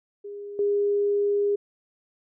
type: tone with level steps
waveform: sine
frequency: 407.3 Hz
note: G#4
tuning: 34 cents flat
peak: -34 / -20 dBFS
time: 0.24-1.56 s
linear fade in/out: 10 ms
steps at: 0.59 s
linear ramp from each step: 2 ms
effects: none